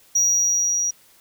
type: tone with level ramp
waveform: sine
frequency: 5760 Hz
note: F#8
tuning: 47 cents flat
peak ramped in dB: -12 to -19 dBFS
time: 0.15-0.91 s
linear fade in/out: 10 ms
effects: tanh soft clip ceiling -14 dBFS + white hiss -54 dBFS RMS until 1.2 s